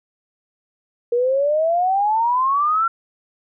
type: exponential sweep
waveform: sine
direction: up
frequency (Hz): 469.7 to 1374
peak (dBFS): -15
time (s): 1.12-2.88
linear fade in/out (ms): 5
effects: none

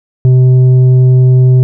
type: tone with tanh clipping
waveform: triangle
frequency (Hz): 127.8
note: C3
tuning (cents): -40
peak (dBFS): -4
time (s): 0.25-1.63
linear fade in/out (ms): 0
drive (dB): 10
effects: none

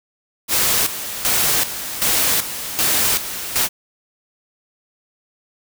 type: noise with tremolo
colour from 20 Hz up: white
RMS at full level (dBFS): -17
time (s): 0.48-3.69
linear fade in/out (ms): 50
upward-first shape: square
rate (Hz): 1.3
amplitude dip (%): 70
effects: none

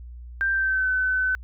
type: tone with pitch glide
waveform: sine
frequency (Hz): 1576 to 1515.3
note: G6 to F#6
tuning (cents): +9 to +41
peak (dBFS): -20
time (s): 0.41-1.35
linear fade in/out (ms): 0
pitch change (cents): -68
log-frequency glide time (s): 0.51-0.89
effects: added 60 Hz sine -37 dBFS peak until 1.43 s

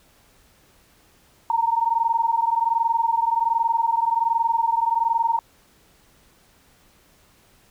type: tone pair together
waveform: sine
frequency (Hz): 911 / 932.3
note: A#5 / A#5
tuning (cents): -40 / 0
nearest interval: unison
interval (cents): 40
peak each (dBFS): -21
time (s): 1.5-5.39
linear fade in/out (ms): 2
effects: pink hiss -57 dBFS RMS until 7.7 s

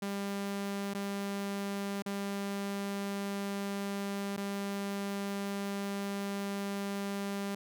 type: tone with dropouts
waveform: sawtooth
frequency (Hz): 199.4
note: G3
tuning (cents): +30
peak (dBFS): -30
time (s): 0.02-7.55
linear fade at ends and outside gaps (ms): 5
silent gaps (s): 0.937-0.947 / 2.023-2.06 / 4.366-4.375
effects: none

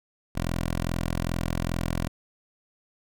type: tone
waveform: 10% pulse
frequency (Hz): 42.45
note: F1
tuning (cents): -48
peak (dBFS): -18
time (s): 0.35-2.08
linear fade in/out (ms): 10
effects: none

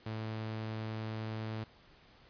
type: tone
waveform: sawtooth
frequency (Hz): 110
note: A2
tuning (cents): 0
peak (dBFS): -33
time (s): 0.06-1.64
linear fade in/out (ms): 5
effects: pink hiss -61 dBFS RMS until 2.29 s + resampled to 11025 Hz

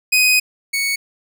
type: tone pair in turn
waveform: sawtooth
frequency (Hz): 2503 / 2222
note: D#7 / C#7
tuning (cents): +10 / +4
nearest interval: major second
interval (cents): 206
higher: first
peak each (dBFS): -8 / -14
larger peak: first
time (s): 0.12-0.4 / 0.73-0.96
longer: first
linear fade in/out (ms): 10
effects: none

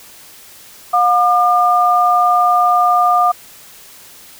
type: tone pair together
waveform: sine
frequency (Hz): 715.9 / 1204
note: F5 / D6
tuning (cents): +43 / +43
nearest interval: major sixth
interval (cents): 900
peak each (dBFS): -12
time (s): 0.93-3.32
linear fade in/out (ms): 10
effects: white hiss -40 dBFS RMS until 4.39 s

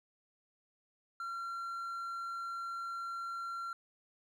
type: tone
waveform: triangle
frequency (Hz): 1369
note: F6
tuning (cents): -35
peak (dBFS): -36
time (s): 1.2-3.73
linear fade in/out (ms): 2
effects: none

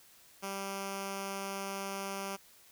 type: tone with notch filter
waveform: 5% pulse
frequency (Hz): 196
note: G3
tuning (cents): 0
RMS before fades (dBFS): -39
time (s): 0.42-2.37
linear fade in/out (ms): 20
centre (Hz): 1800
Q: 1.9
effects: white hiss -60 dBFS RMS until 2.71 s

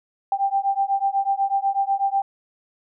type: beating tone pair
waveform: sine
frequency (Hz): 784 / 792.1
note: G5 / G5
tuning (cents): 0 / +18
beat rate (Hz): 8.1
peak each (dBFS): -22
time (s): 0.32-2.22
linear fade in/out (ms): 2
effects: none

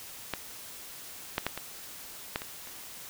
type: clicks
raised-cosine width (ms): 0.3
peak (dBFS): -14 / -11 / -12 / -19 / -13 / -22 / -30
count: 7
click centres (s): 0.337 / 1.381 / 1.466 / 1.576 / 2.359 / 2.419 / 2.673
effects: white hiss -45 dBFS RMS until 3.09 s

